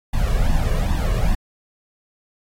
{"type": "noise with flanger", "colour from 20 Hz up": "brown", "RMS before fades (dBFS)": -18, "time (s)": [0.13, 1.35], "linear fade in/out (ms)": 5, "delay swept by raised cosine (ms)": [1.1, 1.79], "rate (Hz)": 2.5, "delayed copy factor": 0.9, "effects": ["AAC 48 kbps"]}